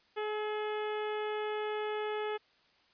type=harmonic tone with a mistuned harmonic; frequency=424.3 Hz; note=G#4; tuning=37 cents sharp; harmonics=1 / 2 / 3 / 4 / 5 / 6 / 7 / 8; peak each=-34 / -40 / -44 / -46 / -48 / -50 / -51 / -52 dBFS; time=0.16-2.38 s; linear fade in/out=20 ms; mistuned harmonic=3; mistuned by=+22 cents; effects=white hiss -67 dBFS RMS until 2.93 s + resampled to 11025 Hz